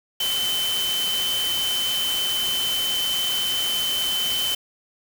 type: tone in noise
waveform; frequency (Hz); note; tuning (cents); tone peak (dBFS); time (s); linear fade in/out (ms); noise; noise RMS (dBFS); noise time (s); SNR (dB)
sine; 3062; G7; -41; -22; 0.2-4.55; 5; white; -29; 0.2-4.55; +4
effects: none